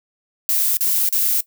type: noise bursts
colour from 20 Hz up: violet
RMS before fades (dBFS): -18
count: 3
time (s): 0.49-1.406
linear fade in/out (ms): 0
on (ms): 280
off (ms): 38
effects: noise-tail reverb RT60 0.1 s tail -17 dB re dry